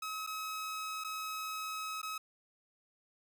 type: tone with dropouts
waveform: sawtooth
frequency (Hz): 1279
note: D#6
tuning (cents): +47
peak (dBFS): -34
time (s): 0.02-2.18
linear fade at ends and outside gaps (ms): 5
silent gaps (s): 0.266-0.272 / 1.039-1.045 / 2.017-2.029
effects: none